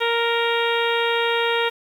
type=harmonic tone; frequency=466.2 Hz; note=A#4; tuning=in tune; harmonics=1 / 2 / 3 / 4 / 5 / 6 / 7 / 8; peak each=-22 / -25 / -27 / -28 / -29 / -30 / -30 / -31 dBFS; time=0-1.7 s; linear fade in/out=20 ms; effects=8-bit